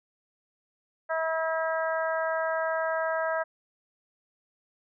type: harmonic tone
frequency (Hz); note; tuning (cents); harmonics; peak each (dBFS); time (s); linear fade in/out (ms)
322.8; E4; -36; 2 / 3 / 4 / 5 / 6; -28 / -34 / -34 / -33 / -41; 1.09-3.44; 20
effects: none